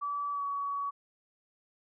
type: tone with pitch glide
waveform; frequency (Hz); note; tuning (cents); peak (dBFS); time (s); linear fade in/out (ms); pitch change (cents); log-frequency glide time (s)
sine; 1151 to 1129.9; D6 to C#6; -35 to +33; -31; 0.01-0.91; 20; -32; 0.32-0.43
effects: none